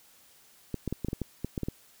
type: clicks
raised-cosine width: 3 ms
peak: -18 dBFS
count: 11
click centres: 0.743 / 0.877 / 0.926 / 1.047 / 1.085 / 1.131 / 1.217 / 1.446 / 1.578 / 1.633 / 1.685 s
effects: white hiss -59 dBFS RMS until 2 s